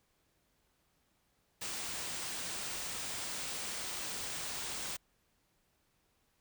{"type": "band-stop noise", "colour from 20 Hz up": "white", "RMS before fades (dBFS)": -40, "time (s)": [1.61, 4.97], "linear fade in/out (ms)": 10, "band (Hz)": [10000, 16000], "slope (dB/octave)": 96, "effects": ["pink hiss -75 dBFS RMS until 6.4 s"]}